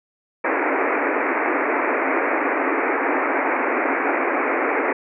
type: band-pass noise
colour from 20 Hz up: pink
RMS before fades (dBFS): -21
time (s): 0.44-4.93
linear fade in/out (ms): 5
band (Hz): 260 to 2400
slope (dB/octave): 96
effects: none